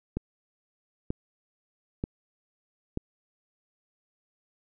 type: click train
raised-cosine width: 3 ms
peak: -16 dBFS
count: 4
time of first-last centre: 0.17-2.974 s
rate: 1.07 Hz
effects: none